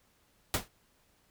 pink noise with exponential decay, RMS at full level -24 dBFS, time 0.54-0.68 s, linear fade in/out 1 ms, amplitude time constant 29 ms, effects pink hiss -69 dBFS RMS until 1.3 s

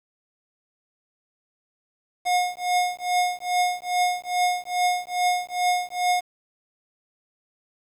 square tone with tremolo, 720 Hz, F#5, 47 cents flat, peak -18 dBFS, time 2.25-6.21 s, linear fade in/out 20 ms, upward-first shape triangle, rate 2.4 Hz, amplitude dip 100%, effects low-pass 11000 Hz 12 dB/octave + 8-bit

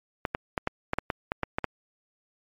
clicks, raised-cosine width 0.5 ms, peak -11 dBFS, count 11, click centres 0.252 / 0.349 / 0.578 / 0.674 / 0.934 / 0.986 / 1.102 / 1.319 / 1.433 / 1.585 / 1.643 s, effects MP3 64 kbps

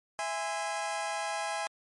sawtooth chord, E augmented, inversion none, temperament just, 659.3 / 824.1 / 1030.1 Hz, E5 / G#5 / B#5, 0 / -14 / -27 cents, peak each -33 / -30 / -36 dBFS, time 0.19-1.67 s, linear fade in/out 0 ms, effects MP3 48 kbps

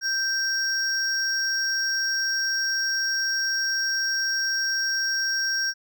triangle tone pair together, 1568 / 5588 Hz, G6 / F8, 0 / 0 cents, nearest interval octave + minor seventh, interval 2200 cents, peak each -24 dBFS, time 0.01-5.74 s, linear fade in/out 50 ms, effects none

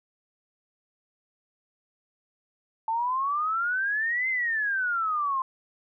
sine exponential two-way sweep, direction up then down, 880 to 2093 to 1038 Hz, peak -24 dBFS, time 2.88-5.42 s, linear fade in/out 2 ms, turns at 4.29 s, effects none

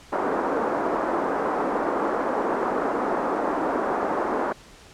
pink band-pass noise, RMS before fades -25 dBFS, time 0.12-4.53 s, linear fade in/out 10 ms, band 280 to 1300 Hz, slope 24 dB/octave, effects pink hiss -48 dBFS RMS until 4.93 s + low-pass 8000 Hz 12 dB/octave

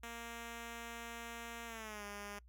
5% pulse tone with pitch glide, 233.1 to 204.1 Hz, A#3 to G#3, 0 to -30 cents, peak -34 dBFS, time 0.03-2.39 s, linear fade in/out 5 ms, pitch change -230 cents, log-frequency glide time 1.66-2.04 s, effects noise-tail reverb RT60 0.1 s tail -25 dB re dry + added 59 Hz sine -58 dBFS peak until 2.48 s

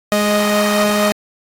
sawtooth tone pair together, 208.8 / 622.1 Hz, G#3 / D#5, +10 / 0 cents, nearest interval octave + perfect fifth, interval 1890 cents, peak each -12 dBFS, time 0.12-1.12 s, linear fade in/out 0 ms, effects AAC 48 kbps

